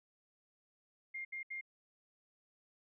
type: tone bursts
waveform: sine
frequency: 2118 Hz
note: C7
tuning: 21 cents sharp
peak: -40 dBFS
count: 3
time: 1.14-1.612 s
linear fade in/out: 10 ms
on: 110 ms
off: 71 ms
effects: none